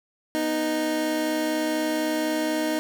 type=tone pair together; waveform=25% pulse; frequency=246.6 / 310.7 Hz; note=B3 / D#4; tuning=-2 / -2 cents; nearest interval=major third; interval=400 cents; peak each=-28 / -20 dBFS; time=0.35-2.79 s; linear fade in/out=0 ms; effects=none